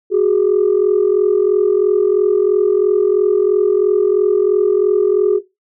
sine tone pair together, 372.3 / 415.3 Hz, F#4 / G#4, +11 / 0 cents, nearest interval major second, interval 189 cents, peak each -12 dBFS, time 0.1-5.41 s, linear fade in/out 50 ms, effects noise-tail reverb RT60 0.2 s tail -19 dB re dry + tanh soft clip ceiling -5 dBFS

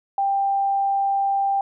sine tone, 790 Hz, G5, 13 cents sharp, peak -18 dBFS, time 0.18-1.61 s, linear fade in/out 2 ms, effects none

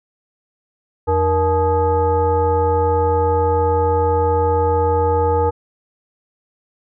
sine tone with frequency modulation, 472.2 Hz, A#4, 22 cents sharp, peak -13 dBFS, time 1.07-5.51 s, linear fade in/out 20 ms, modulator 387 Hz, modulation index 1.2, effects none

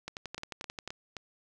two click trains, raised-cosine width 0.2 ms, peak -22 / -21 dBFS, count 4 / 10, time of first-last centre 0.38-1.167 / 0.08-0.876 s, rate 3.81 / 11.3 Hz, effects none

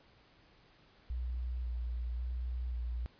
sine tone with vibrato, 60.5 Hz, B1, 35 cents flat, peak -34 dBFS, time 1.1-3.06 s, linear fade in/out 0 ms, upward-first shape square, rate 0.92 Hz, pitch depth 25 cents each way, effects pink hiss -64 dBFS RMS until 3.19 s + resampled to 11025 Hz

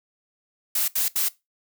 blue noise bursts, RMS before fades -23 dBFS, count 3, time 0.75-1.286 s, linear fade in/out 5 ms, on 130 ms, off 73 ms, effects noise-tail reverb RT60 0.2 s tail -19 dB re dry

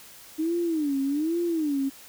sine tone with vibrato, 306.4 Hz, D#4, 27 cents flat, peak -23 dBFS, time 0.38-1.9 s, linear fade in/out 20 ms, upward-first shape sine, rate 1.2 Hz, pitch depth 210 cents each way, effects white hiss -48 dBFS RMS until 2.08 s

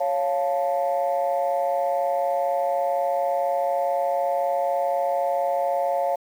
sine chord, Db augmented, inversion none, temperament equal with one note detuned, 554.4 / 698.5 / 876.4 Hz, Db5 / F5 / A5, 0 / 0 / -7 cents, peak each -23 / -23 / -28 dBFS, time 0-6.16 s, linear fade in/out 10 ms, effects tanh soft clip ceiling -14 dBFS + 8-bit

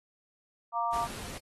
sine chord, Bb major, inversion second, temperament equal, 698.5 / 932.3 / 1174.7 Hz, F5 / Bb5 / D6, 0 / 0 / 0 cents, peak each -33 / -31 / -32 dBFS, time 0.72-1.08 s, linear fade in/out 50 ms
pink noise, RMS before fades -42 dBFS, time 0.92-1.39 s, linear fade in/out 20 ms
effects AAC 32 kbps

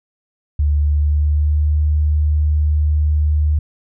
sine tone with pitch glide, 73.42 to 75.44 Hz, D2 to D2, 0 to +47 cents, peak -12 dBFS, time 0.59-3.59 s, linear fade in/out 5 ms, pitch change +47 cents, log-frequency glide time 0.73-1.75 s, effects none

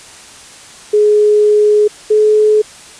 sine tone pair in turn, 420 / 426.8 Hz, G#4 / G#4, +19 / +47 cents, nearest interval unison, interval 28 cents, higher second, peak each -6 dBFS, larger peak neither, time 0.93-1.88 / 2.1-2.62 s, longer first, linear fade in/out 10 ms, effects white hiss -36 dBFS RMS until 2.99 s + resampled to 22050 Hz

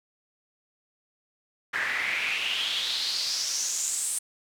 pink noise with band-pass filter sweep, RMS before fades -29 dBFS, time 1.73-4.19 s, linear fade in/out 10 ms, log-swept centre 1700 to 9000 Hz, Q 5, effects none

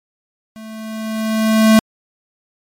square tone with level ramp, 219.6 Hz, A3, 3 cents flat, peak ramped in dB -33 to -6 dBFS, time 0.56-1.79 s, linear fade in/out 0 ms, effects MP3 64 kbps

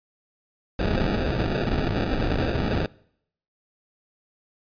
pink noise with sample-and-hold, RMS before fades -24 dBFS, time 0.79-2.86 s, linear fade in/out 2 ms, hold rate 1050 Hz, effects noise-tail reverb RT60 0.7 s tail -23 dB re dry + resampled to 11025 Hz

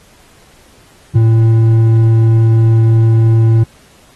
sine tone with hard clipping, 112.9 Hz, A2, 45 cents sharp, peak -7 dBFS, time 1.15-3.64 s, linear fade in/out 10 ms, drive 5 dB, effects pink hiss -46 dBFS RMS until 4.15 s + AAC 32 kbps

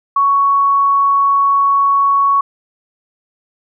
sine tone, 1114 Hz, C#6, 8 cents sharp, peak -9 dBFS, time 0.16-2.41 s, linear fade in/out 5 ms, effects none

